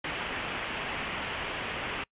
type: low-pass noise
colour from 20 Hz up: white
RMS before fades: -35 dBFS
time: 0.04-2.04 s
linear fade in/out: 5 ms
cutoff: 3100 Hz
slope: 48 dB/octave
effects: noise-tail reverb RT60 0.1 s tail -26 dB re dry + resampled to 8000 Hz